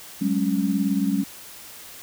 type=chord; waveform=sine; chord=F# suspended second; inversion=none; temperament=equal with one note detuned; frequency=189.43 / 207.7 / 277.2 Hz; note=F#3 / G#3 / C#4; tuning=+41 / 0 / 0 cents; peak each=-24 dBFS; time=0.21-1.24 s; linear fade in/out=10 ms; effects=white hiss -42 dBFS RMS until 2.02 s